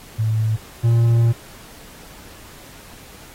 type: tone pair in turn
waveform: sine / triangle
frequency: 110 / 116.54 Hz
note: A2 / A#2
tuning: 0 / 0 cents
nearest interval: minor second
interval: 100 cents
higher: second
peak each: -16 / -10 dBFS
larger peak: second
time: 0.18-0.57 / 0.83-1.33 s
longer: second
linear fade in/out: 20 ms
effects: pink hiss -43 dBFS RMS until 3.34 s + AAC 48 kbps